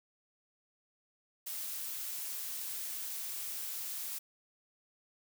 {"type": "noise", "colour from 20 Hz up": "blue", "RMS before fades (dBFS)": -40, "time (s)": [1.46, 4.19], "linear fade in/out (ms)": 10, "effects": []}